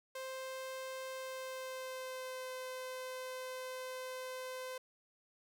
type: tone with pitch glide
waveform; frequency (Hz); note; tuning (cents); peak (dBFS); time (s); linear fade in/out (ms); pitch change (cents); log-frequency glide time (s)
sawtooth; 523.3 to 513.4; C5 to C5; 0 to -33; -38; 0.15-4.78; 5; -33; 1.11-2.51
effects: none